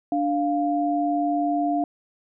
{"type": "tone pair together", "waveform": "sine", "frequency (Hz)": [293.1, 699], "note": ["D4", "F5"], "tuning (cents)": [-3, 1], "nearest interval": "octave + minor third", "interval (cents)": 1504, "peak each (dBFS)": -23, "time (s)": [0.12, 1.84], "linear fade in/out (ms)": 2, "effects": []}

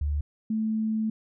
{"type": "tone pair in turn", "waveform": "sine", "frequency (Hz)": [73.3, 219], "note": ["D2", "A3"], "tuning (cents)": [-3, -8], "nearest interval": "octave + perfect fifth", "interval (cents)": 1895, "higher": "second", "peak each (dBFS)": -24, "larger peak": "neither", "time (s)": [[0.01, 0.21], [0.5, 1.1]], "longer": "second", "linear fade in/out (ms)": 5, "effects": []}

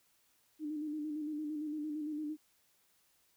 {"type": "tone with vibrato", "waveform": "sine", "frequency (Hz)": 302.6, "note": "D#4", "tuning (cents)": -48, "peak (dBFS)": -36, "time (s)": [0.59, 2.37], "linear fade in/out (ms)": 50, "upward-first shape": "square", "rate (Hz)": 8.8, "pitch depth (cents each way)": 39, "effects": ["white hiss -72 dBFS RMS until 3.36 s"]}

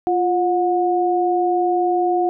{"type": "tone pair together", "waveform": "sine", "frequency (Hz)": [349.2, 725.5], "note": ["F4", "F#5"], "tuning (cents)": [0, -34], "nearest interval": "octave + minor second", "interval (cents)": 1266, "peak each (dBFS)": -18, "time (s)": [0.07, 2.29], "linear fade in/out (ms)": 0, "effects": []}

